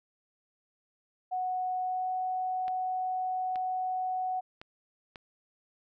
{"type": "tone with pitch glide", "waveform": "sine", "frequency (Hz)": [738, 742.3], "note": ["F#5", "F#5"], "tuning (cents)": [-5, 5], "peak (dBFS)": -29, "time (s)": [1.31, 4.41], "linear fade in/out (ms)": 20, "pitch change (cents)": 10, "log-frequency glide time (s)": [1.82, 2.1]}
{"type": "clicks", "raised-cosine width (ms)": 0.3, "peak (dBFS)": -28, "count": 4, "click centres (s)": [2.681, 3.558, 4.615, 5.158]}
{"effects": []}